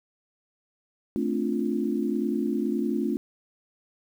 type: chord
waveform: sine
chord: D minor seventh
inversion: second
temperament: equal with one note detuned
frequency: 220 / 261.6 / 291.6 / 349.2 Hz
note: A3 / C4 / D4 / F4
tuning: 0 / 0 / -12 / 0 cents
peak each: -28 / -30 / -30 / -30 dBFS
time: 1.16-3.17 s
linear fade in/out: 0 ms
effects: 9-bit